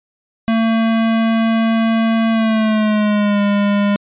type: tone with pitch glide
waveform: square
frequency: 225.6 to 203.3 Hz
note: A3 to G#3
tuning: +44 to -37 cents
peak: -13 dBFS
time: 0.48-3.96 s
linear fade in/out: 0 ms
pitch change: -181 cents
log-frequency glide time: 2.3-3.41 s
effects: resampled to 8000 Hz